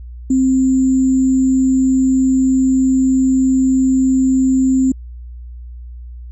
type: tone with sample-and-hold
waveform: sine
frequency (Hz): 261.6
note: C4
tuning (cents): 0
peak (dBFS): -10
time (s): 0.3-4.92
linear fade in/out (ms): 5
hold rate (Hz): 7350
effects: added 60 Hz sine -29 dBFS peak until 6.31 s + resampled to 22050 Hz